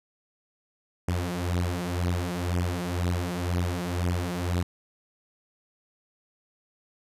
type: beating tone pair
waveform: sawtooth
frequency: 87.3 / 89.3 Hz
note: F2 / F2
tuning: 0 / +39 cents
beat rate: 2 Hz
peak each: -25 dBFS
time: 1.08-4.63 s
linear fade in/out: 5 ms
effects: resampled to 32000 Hz